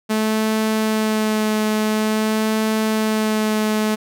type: tone with vibrato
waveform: sawtooth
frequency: 216.7 Hz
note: A3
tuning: 26 cents flat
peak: -13 dBFS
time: 0.09-3.96 s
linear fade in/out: 20 ms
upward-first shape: sine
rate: 0.48 Hz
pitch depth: 14 cents each way
effects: none